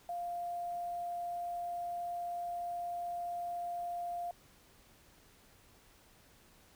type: tone with quantisation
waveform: sine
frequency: 698.5 Hz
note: F5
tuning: in tune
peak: -36 dBFS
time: 0.09-4.31 s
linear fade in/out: 2 ms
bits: 10
effects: pink hiss -63 dBFS RMS until 6.75 s